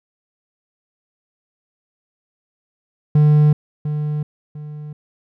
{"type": "tone with echo", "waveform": "triangle", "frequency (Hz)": 150, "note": "D3", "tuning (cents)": 37, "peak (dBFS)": -7, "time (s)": [3.15, 3.53], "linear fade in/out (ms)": 5, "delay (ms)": 700, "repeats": 2, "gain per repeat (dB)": -10, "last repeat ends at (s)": 4.93, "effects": []}